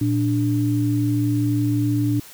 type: tone pair together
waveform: sine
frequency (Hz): 116.54 / 293.7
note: A#2 / D4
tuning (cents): 0 / 0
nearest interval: octave + major third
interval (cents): 1600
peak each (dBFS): -20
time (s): 0.01-2.2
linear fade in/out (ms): 5
effects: white hiss -43 dBFS RMS until 2.33 s